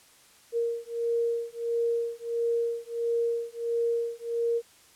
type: beating tone pair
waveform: sine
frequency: 466.2 / 467.7 Hz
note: A#4 / A#4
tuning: 0 / +6 cents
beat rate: 1.5 Hz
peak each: -29 dBFS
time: 0.52-4.62 s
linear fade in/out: 50 ms
effects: white hiss -57 dBFS RMS until 4.95 s + low-pass 11000 Hz 12 dB/octave